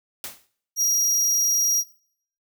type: noise with exponential decay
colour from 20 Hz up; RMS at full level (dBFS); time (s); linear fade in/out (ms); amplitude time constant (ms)
white; -30; 0.24-0.47; 1; 49
type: tone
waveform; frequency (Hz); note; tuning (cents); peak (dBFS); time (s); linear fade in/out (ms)
40% pulse; 5710; F8; +37; -18; 0.76-1.84; 50
effects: noise-tail reverb RT60 0.6 s tail -19 dB re dry